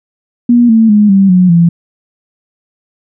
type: tone with pitch steps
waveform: sine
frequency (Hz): 240 / 223.9 / 208.9 / 194.94 / 181.89 / 169.71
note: B3 / A3 / G#3 / G3 / F#3 / F3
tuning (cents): -49 / +30 / +10 / -9 / -29 / -49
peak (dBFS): -3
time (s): 0.49-1.69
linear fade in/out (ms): 5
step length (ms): 200
effects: none